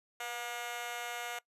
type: tone with amplitude modulation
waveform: 15% pulse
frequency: 718 Hz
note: F5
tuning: 48 cents sharp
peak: -27 dBFS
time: 0.2-1.39 s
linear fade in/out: 5 ms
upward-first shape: sine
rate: 232 Hz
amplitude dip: 100%
effects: noise-tail reverb RT60 0.1 s tail -21 dB re dry + resampled to 32000 Hz